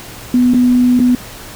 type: tone with dropouts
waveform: sine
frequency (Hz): 247.7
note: B3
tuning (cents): +5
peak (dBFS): -7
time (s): 0.34-1.15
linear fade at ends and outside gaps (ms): 2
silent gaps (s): 0.537-0.544 / 0.993-1
effects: added 117 Hz sine -40 dBFS peak until 1.55 s + pink hiss -32 dBFS RMS until 1.55 s